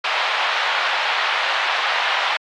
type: band-pass noise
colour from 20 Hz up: pink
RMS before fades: -21 dBFS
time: 0.04-2.37 s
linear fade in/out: 5 ms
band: 790 to 3600 Hz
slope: 24 dB/octave
effects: AAC 48 kbps